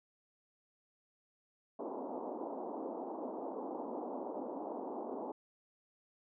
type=band-pass noise; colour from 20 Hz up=pink; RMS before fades=-42 dBFS; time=1.79-5.32 s; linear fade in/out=5 ms; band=240 to 960 Hz; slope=48 dB/octave; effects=none